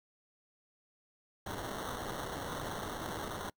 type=noise with sample-and-hold; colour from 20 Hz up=white; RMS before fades=-40 dBFS; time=1.46-3.5 s; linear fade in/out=5 ms; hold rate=2450 Hz; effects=noise-tail reverb RT60 0.1 s tail -25 dB re dry